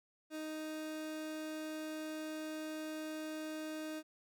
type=tone; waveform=30% pulse; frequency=311.1 Hz; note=D#4; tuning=in tune; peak=-38 dBFS; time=0.3-4.03 s; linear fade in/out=50 ms; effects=none